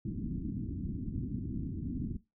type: low-pass noise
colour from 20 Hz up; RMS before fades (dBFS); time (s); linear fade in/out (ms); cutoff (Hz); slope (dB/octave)
white; -37; 0.05-2.17; 5; 290; 48
effects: noise-tail reverb RT60 0.2 s tail -17 dB re dry